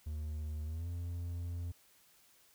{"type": "tone with pitch glide", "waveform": "triangle", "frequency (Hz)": [76.5, 86.37], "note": ["D#2", "F2"], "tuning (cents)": [-29, -19], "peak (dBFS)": -35, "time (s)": [0.06, 1.72], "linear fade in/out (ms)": 10, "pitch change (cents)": 210, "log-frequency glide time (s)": [0.65, 0.88], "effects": ["white hiss -66 dBFS RMS until 2.54 s"]}